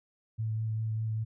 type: tone with vibrato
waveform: sine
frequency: 110.3 Hz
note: A2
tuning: 5 cents sharp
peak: -29 dBFS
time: 0.38-1.25 s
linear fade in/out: 20 ms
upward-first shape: triangle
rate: 5 Hz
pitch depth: 17 cents each way
effects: none